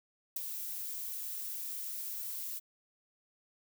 violet noise with ADSR envelope, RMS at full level -31 dBFS, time 0.36-2.6 s, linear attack 7 ms, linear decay 11 ms, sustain -9 dB, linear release 25 ms, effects none

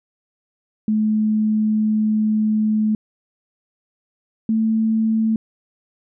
sine tone pair in turn, 215.3 / 221.4 Hz, A3 / A3, -37 / +11 cents, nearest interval unison, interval 48 cents, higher second, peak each -15 dBFS, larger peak neither, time 0.88-2.95 / 4.49-5.36 s, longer first, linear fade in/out 2 ms, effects none

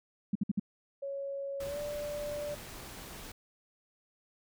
sine tone bursts, 203.1 Hz, G#3, 38 cents flat, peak -26 dBFS, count 4, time 0.33-0.597 s, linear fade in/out 5 ms, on 24 ms, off 57 ms
sine tone with pitch glide, 554.4 to 587.4 Hz, C#5 to D5, 0 to 0 cents, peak -35 dBFS, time 1.02-2.55 s, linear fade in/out 10 ms, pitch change +100 cents, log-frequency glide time 1.65-1.79 s
pink noise, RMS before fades -46 dBFS, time 1.6-3.32 s, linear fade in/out 5 ms
effects none

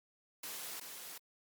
white noise with echo, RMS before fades -44 dBFS, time 0.43-0.8 s, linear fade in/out 5 ms, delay 380 ms, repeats 1, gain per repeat -4 dB, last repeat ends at 1.18 s, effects high-pass 200 Hz 12 dB/octave + Opus 48 kbps

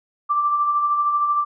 sine tone with tremolo, 1174.7 Hz, D6, in tune, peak -15 dBFS, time 0.29-1.45 s, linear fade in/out 20 ms, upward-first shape sine, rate 13 Hz, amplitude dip 40%, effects none

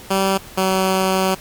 10% pulse tone pair in turn, 193.2 / 189.11 Hz, G3 / F#3, -25 / +38 cents, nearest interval unison, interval 37 cents, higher first, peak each -7 dBFS, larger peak neither, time 0.1-0.38 / 0.57-1.35 s, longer second, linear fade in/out 10 ms, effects pink hiss -39 dBFS RMS until 1.4 s + MP3 96 kbps

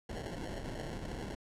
pink noise with sample-and-hold, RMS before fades -41 dBFS, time 0.09-1.35 s, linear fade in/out 5 ms, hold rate 1225 Hz, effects low-pass 9000 Hz 12 dB/octave

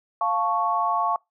sine chord, F augmented, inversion none, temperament equal, 698.5 / 880 / 1108.7 Hz, F5 / A5 / C#6, 0 / 0 / 0 cents, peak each -26 / -26 / -23 dBFS, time 0.21-1.16 s, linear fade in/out 2 ms, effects noise-tail reverb RT60 0.2 s tail -26 dB re dry

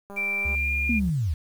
click train, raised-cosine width 1 ms, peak -28 dBFS, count 91, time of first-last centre 0.1-0.55 s, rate 200 Hz
sine tone with pitch glide, 2349 to 2411 Hz, D7 to D7, 0 to +45 cents, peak -24 dBFS, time 0.16-1 s, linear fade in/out 20 ms, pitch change +45 cents, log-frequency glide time 0.41-0.72 s
triangle tone, 71.2 Hz, C#2, 47 cents sharp, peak -25 dBFS, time 0.45-1.1 s, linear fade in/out 5 ms
sine linear sweep, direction down, 246.9 to 67.6 Hz, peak -22 dBFS, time 0.89-1.34 s, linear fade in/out 5 ms
effects 8-bit

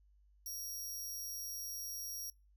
20% pulse tone, 5650 Hz, F8, 19 cents sharp, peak -36 dBFS, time 0.46-2.3 s, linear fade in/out 2 ms, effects noise-tail reverb RT60 0.3 s tail -26 dB re dry + added 50 Hz sine -64 dBFS peak until 2.56 s

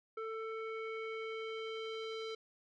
square tone with low-pass filter sweep, 444.4 Hz, A4, 17 cents sharp, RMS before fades -42 dBFS, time 0.17-2.35 s, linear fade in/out 5 ms, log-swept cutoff 1600 to 4000 Hz, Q 2.5, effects none

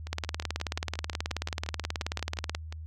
two click trains, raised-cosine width 0.2 ms, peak -23 / -13 dBFS, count 16 / 46, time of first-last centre 0.07-2.725 / 0.13-2.549 s, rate 5.65 / 18.6 Hz, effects added 79 Hz sine -38 dBFS peak until 2.86 s

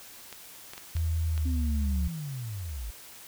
clicks, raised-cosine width 0.2 ms, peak -24 dBFS, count 5, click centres 0.327 / 0.735 / 0.779 / 0.967 / 1.378 s
sine tone with pitch glide, 81.4 to 71.27 Hz, E2 to C#2, -21 to +49 cents, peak -25 dBFS, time 0.95-2.08 s, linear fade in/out 5 ms, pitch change -230 cents, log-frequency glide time 1.28-1.64 s
sine linear sweep, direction down, 265.3 to 48 Hz, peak -33 dBFS, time 1.45-2.91 s, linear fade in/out 10 ms
effects white hiss -48 dBFS RMS until 3.27 s

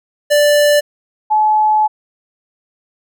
square / sine tone pair in turn, 587.3 / 857.1 Hz, D5 / A5, 0 / -46 cents, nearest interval perfect fifth, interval 654 cents, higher second, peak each -9 dBFS, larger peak neither, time 0.3-0.81 / 1.3-1.88 s, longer second, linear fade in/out 20 ms, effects none

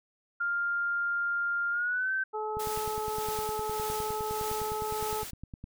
sine tone with pitch glide, 1400 to 1544.5 Hz, F6 to G6, +4 to -26 cents, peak -27 dBFS, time 0.4-2.24 s, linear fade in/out 10 ms, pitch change +170 cents, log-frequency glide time 1.71-2.12 s
harmonic tone, 430 Hz, A4, 40 cents flat, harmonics 1 / 2 / 3, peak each -34 / -34 / -40 dBFS, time 2.33-5.24 s, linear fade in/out 20 ms
click train, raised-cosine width 5 ms, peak -29 dBFS, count 31, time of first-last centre 2.57-5.641 s, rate 9.77 Hz
white noise with tremolo, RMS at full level -38 dBFS, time 2.59-5.31 s, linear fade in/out 10 ms, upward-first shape triangle, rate 1.7 Hz, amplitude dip 55%
effects none

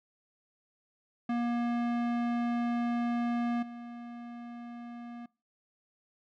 square tone with level steps, 237.9 Hz, A#3, 35 cents sharp, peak -29 / -42 dBFS, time 1.29-5.26 s, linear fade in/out 5 ms, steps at 3.62 s, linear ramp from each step 10 ms, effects noise-tail reverb RT60 0.4 s tail -26 dB re dry + low-pass 2000 Hz 12 dB/octave

